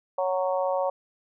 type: harmonic tone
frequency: 185 Hz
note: F#3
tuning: in tune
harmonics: 3 / 4 / 5 / 6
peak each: -25 / -30 / -31 / -35 dBFS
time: 0.18-0.9 s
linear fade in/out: 5 ms
effects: none